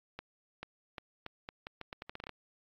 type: accelerating click train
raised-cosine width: 0.3 ms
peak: -25 dBFS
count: 15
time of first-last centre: 0.19-2.293 s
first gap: 440 ms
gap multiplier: 0.8
effects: low-pass 5000 Hz 12 dB/octave + AAC 48 kbps